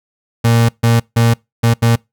35% pulse tone bursts at uneven times, 116.3 Hz, A#2, 4 cents flat, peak -7 dBFS, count 5, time 0.44-0.69 / 0.83-1 / 1.16-1.34 / 1.63-1.74 / 1.82-1.96 s, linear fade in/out 10 ms, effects noise-tail reverb RT60 0.2 s tail -25 dB re dry

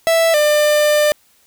45% pulse tone pair in turn, 659.3 / 597.4 Hz, E5 / D5, 0 / +29 cents, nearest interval major second, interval 171 cents, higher first, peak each -11 dBFS, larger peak neither, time 0.07-0.34 / 0.34-1.12 s, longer second, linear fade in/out 0 ms, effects white hiss -55 dBFS RMS until 1.46 s

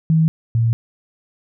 sine tone pair in turn, 160.4 / 115.07 Hz, E3 / A#2, -47 / -22 cents, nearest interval tritone, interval 575 cents, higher first, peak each -11 / -13 dBFS, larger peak first, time 0.1-0.28 / 0.55-0.73 s, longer neither, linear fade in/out 0 ms, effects none

